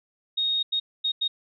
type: tone bursts at uneven times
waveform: sine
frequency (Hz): 3729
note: A#7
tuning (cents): 0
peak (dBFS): -22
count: 4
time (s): 0.37-0.63 / 0.72-0.8 / 1.04-1.12 / 1.21-1.28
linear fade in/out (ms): 10
effects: none